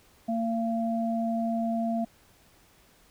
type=tone pair together; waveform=sine; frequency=228.4 / 683.1 Hz; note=A#3 / F5; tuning=-35 / -38 cents; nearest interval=octave + perfect fifth; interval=1897 cents; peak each=-27 / -30 dBFS; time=0.28-2.05 s; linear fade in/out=10 ms; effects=pink hiss -60 dBFS RMS until 3.1 s